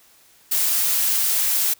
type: noise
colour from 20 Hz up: blue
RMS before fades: -20 dBFS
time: 0.51-1.74 s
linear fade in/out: 10 ms
effects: white hiss -54 dBFS RMS until 1.79 s